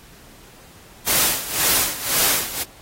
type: noise with tremolo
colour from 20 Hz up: white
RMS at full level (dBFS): -17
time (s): 1.06-2.64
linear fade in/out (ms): 20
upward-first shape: sine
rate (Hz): 1.9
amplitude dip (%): 80
effects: pink hiss -47 dBFS RMS until 2.81 s + AAC 48 kbps